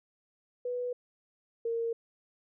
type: tone pair in turn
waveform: sine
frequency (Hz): 492.4 / 461.4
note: B4 / A#4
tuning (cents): -5 / -18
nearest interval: minor second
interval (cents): 113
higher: first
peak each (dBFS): -31 / -29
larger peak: second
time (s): 0.65-0.93 / 1.65-1.93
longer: neither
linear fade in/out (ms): 5
effects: none